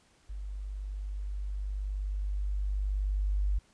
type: tone with level ramp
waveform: sine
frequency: 49.54 Hz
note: G1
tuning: 19 cents sharp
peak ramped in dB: -36 to -25 dBFS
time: 0.29-3.59 s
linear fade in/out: 10 ms
effects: pink hiss -65 dBFS RMS until 3.73 s + resampled to 22050 Hz